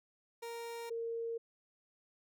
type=tone pair in turn; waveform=30% pulse / sine; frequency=466.2 / 460.6 Hz; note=A#4 / A#4; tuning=0 / -21 cents; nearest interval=unison; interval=21 cents; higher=first; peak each=-39 / -36 dBFS; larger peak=second; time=0.42-0.9 / 0.9-1.38 s; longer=neither; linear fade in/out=10 ms; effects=none